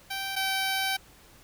10% pulse tone pair in turn, 779 / 771.8 Hz, G5 / G5, -11 / -27 cents, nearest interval unison, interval 16 cents, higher first, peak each -23 / -18 dBFS, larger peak second, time 0.1-0.36 / 0.36-0.97 s, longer second, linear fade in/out 10 ms, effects pink hiss -55 dBFS RMS until 1.43 s

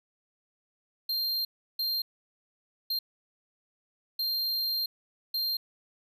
square tone bursts at uneven times, 4186 Hz, C8, in tune, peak -28 dBFS, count 5, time 1.09-1.45 / 1.79-2.02 / 2.9-2.99 / 4.19-4.86 / 5.34-5.57 s, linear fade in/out 5 ms, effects none

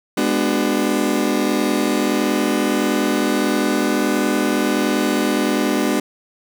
35% pulse chord, G# half-diminished seventh, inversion none, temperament just, 207.7 / 249.2 / 299 / 373.8 Hz, G#3 / B3 / D4 / F#4, 0 / +16 / +31 / +18 cents, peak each -21 / -20 / -19 / -22 dBFS, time 0.17-6 s, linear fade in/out 5 ms, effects none

